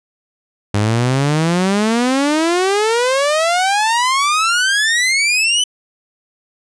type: exponential sweep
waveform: sawtooth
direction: up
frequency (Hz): 100 to 3041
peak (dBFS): -9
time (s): 0.74-5.64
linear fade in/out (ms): 5
effects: resampled to 22050 Hz